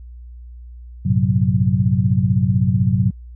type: tone cluster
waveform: sine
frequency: 98.8 / 114.6 / 130.5 / 184.8 Hz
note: G2 / A#2 / C3 / F#3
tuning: +14 / -29 / -4 / -2 cents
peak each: -19 dBFS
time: 1.05-3.11 s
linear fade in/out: 10 ms
effects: added 60 Hz sine -34 dBFS peak until 3.35 s